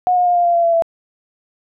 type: tone with pitch steps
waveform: sine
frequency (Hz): 726 / 717.2 / 708.6 / 700.1 / 691.6 / 683.3 / 675 / 666.9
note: F#5 / F5 / F5 / F5 / F5 / F5 / E5 / E5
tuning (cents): -33 / +46 / +25 / +4 / -17 / -38 / +41 / +20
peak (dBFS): -11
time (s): 0.07-0.822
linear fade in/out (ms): 0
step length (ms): 94
effects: none